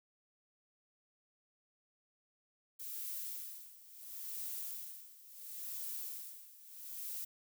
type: noise with tremolo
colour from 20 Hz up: violet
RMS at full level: -42 dBFS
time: 2.79-7.25 s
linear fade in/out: 10 ms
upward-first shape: sine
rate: 0.73 Hz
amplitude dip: 85%
effects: none